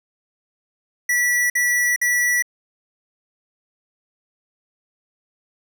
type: tone bursts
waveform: square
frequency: 1951 Hz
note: B6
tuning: 22 cents flat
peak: -17 dBFS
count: 3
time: 1.09-2.424 s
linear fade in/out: 5 ms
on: 410 ms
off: 52 ms
effects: none